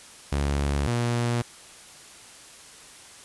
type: tone pair in turn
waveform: sawtooth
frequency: 71 / 119.41 Hz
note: C#2 / A#2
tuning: +42 / +42 cents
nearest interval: major sixth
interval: 900 cents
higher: second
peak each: -19 dBFS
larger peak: neither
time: 0.32-0.87 / 0.87-1.42 s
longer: neither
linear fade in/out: 5 ms
effects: white hiss -47 dBFS RMS until 3.24 s + resampled to 24000 Hz